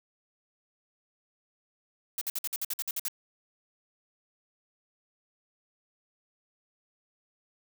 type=noise bursts; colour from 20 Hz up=blue; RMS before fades=-32 dBFS; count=11; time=2.18-3.083 s; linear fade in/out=2 ms; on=33 ms; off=54 ms; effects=none